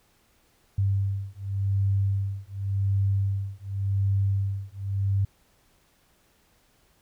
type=beating tone pair; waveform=sine; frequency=98 / 98.89 Hz; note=G2 / G2; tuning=0 / +16 cents; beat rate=0.89 Hz; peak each=-26 dBFS; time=0.78-5.25 s; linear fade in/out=5 ms; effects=pink hiss -64 dBFS RMS until 7.01 s